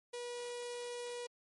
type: tone with notch filter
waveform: sawtooth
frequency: 483.9 Hz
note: B4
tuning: 35 cents flat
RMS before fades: -43 dBFS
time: 0.13-1.27 s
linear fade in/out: 10 ms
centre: 1300 Hz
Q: 1.2
effects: MP3 48 kbps